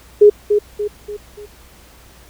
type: tone with echo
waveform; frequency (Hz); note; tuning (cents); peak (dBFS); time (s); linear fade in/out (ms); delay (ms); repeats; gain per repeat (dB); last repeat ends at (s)
sine; 415.3; G#4; 0; -3; 0.21-0.3; 10; 290; 4; -7; 1.46
effects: added 60 Hz sine -46 dBFS peak until 2.29 s + pink hiss -46 dBFS RMS until 2.29 s